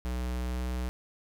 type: tone with pitch glide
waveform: square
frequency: 61.74 to 62.17 Hz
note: B1 to B1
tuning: 0 to +12 cents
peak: -31 dBFS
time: 0.05-0.89 s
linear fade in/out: 0 ms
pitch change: +12 cents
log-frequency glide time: 0.44-0.61 s
effects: none